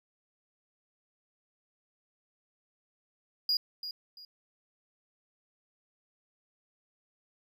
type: tone with echo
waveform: triangle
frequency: 4868 Hz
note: D#8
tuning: 39 cents flat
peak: -24 dBFS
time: 3.49-3.57 s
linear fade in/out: 2 ms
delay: 340 ms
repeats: 2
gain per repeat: -11 dB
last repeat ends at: 4.25 s
effects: none